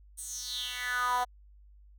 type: tone with high-pass filter sweep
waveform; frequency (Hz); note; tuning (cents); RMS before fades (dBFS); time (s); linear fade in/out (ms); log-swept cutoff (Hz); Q
10% pulse; 247.9; B3; +7; -33; 0.17-1.25; 20; 9200 to 760; 5
effects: added 50 Hz sine -53 dBFS peak until 1.98 s